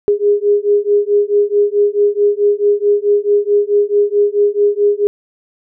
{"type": "beating tone pair", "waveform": "sine", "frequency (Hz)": [408.5, 413.1], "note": ["G#4", "G#4"], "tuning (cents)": [-29, -9], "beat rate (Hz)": 4.6, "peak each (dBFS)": -13, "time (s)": [0.08, 5.07], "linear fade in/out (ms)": 0, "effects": []}